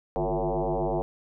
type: tone with frequency modulation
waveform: sine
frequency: 155.56 Hz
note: D#3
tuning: in tune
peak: -24 dBFS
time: 0.16-1.02 s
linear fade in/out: 0 ms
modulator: 101 Hz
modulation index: 6.9
effects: none